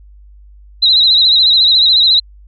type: tone with vibrato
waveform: sine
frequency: 3934 Hz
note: B7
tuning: 7 cents flat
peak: -6 dBFS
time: 0.82-2.2 s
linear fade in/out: 10 ms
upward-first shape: sine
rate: 14 Hz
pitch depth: 76 cents each way
effects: added 50 Hz sine -37 dBFS peak until 2.47 s